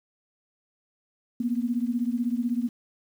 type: beating tone pair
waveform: sine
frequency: 234.4 / 250.4 Hz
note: A#3 / B3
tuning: +10 / +24 cents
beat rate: 16 Hz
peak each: -26 / -28 dBFS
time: 1.4-2.69 s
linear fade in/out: 5 ms
effects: 9-bit